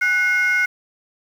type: tone pair together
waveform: sine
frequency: 1481.8 / 2143 Hz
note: F#6 / C7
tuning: +2 / +41 cents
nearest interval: tritone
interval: 639 cents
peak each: -16 dBFS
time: 0.01-0.66 s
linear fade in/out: 10 ms
effects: tanh soft clip ceiling -12 dBFS + 7-bit